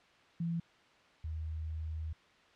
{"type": "tone pair in turn", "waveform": "sine", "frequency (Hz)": [168.1, 79.17], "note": ["E3", "D#2"], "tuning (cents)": [34, 31], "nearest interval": "octave + minor second", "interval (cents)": 1303, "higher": "first", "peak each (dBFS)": [-32, -36], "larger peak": "first", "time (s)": [[0.4, 0.6], [1.24, 2.13]], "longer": "second", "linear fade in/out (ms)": 5, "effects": ["white hiss -63 dBFS RMS until 2.55 s", "low-pass 3000 Hz 12 dB/octave"]}